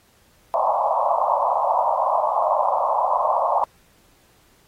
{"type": "band-pass noise", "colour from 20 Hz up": "white", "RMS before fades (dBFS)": -20, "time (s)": [0.54, 3.64], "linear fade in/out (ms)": 0, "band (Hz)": [560, 1100], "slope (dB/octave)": 96, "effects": ["pink hiss -58 dBFS RMS until 4.67 s", "AAC 48 kbps"]}